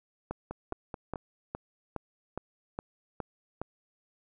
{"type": "two click trains", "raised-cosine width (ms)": 1, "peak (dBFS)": [-23, -20], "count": [4, 9], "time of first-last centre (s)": [[0.51, 1.158], [0.31, 3.616]], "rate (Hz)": [4.63, 2.42], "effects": []}